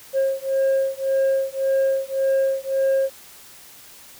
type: beating tone pair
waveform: sine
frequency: 537 / 538.8 Hz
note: C5 / C#5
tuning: +45 / -49 cents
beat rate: 1.8 Hz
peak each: -19 / -19 dBFS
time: 0.13-3.1 s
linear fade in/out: 50 ms
effects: tanh soft clip ceiling -15 dBFS + white hiss -45 dBFS RMS until 4.19 s